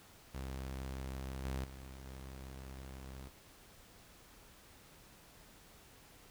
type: tone with level steps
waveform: sawtooth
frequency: 66 Hz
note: C2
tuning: 16 cents sharp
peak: -37 / -33 / -45 / -43 dBFS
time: 0.34-3.29 s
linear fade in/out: 10 ms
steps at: 1.45 / 1.64 / 2.05 s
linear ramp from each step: 2 ms
effects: pink hiss -60 dBFS RMS until 6.3 s